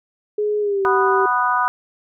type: tone with pitch glide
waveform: sine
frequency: 419.2 to 386.6 Hz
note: G#4 to G4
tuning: +16 to -24 cents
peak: -17 dBFS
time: 0.38-1.26 s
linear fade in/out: 5 ms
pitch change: -140 cents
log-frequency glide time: 0.6-0.84 s
type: harmonic tone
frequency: 246.9 Hz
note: B3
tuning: in tune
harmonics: 3 / 4 / 5 / 6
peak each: -24 / -19 / -20 / -23 dBFS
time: 0.85-1.68 s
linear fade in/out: 0 ms
effects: none